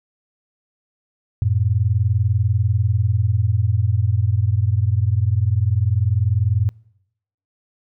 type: tone pair together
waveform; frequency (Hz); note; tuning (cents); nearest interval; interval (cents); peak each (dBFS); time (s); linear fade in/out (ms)
sine; 92.8 / 112.99; F#2 / A2; +6 / +46; minor third; 340; -18; 1.42-6.69; 0
effects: noise-tail reverb RT60 0.8 s tail -25 dB re dry